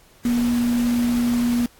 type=tone in noise; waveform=sine; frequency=240 Hz; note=B3; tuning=49 cents flat; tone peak=-17 dBFS; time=0.25-1.66 s; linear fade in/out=2 ms; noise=pink; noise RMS=-33 dBFS; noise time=0.25-1.66 s; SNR=+13 dB; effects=pink hiss -53 dBFS RMS until 1.79 s + AAC 64 kbps